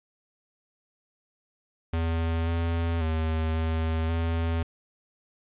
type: tone with pitch steps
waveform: square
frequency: 82.4 / 83.7 / 79.9 / 80.7 / 82.8 Hz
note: E2 / E2 / D#2 / E2 / E2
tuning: 0 / +27 / +47 / -36 / +8 cents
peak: -25 dBFS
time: 1.93-4.63 s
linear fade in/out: 5 ms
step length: 540 ms
effects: resampled to 8000 Hz + 9-bit